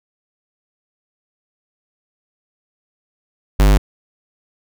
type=tone; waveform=square; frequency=49.97 Hz; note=G1; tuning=34 cents sharp; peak=-9 dBFS; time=3.59-3.78 s; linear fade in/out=10 ms; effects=none